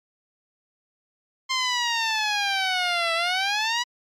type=exponential two-way sweep; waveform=10% pulse; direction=down then up; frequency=1056 to 659.3 to 985 Hz; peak=-13 dBFS; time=1.49-3.84 s; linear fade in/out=20 ms; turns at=3.14 s; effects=low-pass 6000 Hz 12 dB/octave + MP3 96 kbps